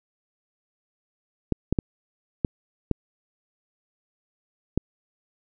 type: clicks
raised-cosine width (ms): 3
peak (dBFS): -8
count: 6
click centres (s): 1.523 / 1.726 / 1.788 / 2.448 / 2.913 / 4.776
effects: none